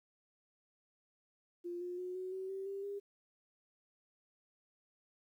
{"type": "tone with pitch steps", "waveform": "sine", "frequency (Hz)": [349.2, 356.3, 363.6, 371, 378.6, 386.3, 394.2, 402.3], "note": ["F4", "F4", "F#4", "F#4", "F#4", "G4", "G4", "G4"], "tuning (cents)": [0, 35, -30, 5, 40, -25, 10, 45], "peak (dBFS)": -39, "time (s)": [1.64, 3], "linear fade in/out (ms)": 20, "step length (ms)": 170, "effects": ["12-bit"]}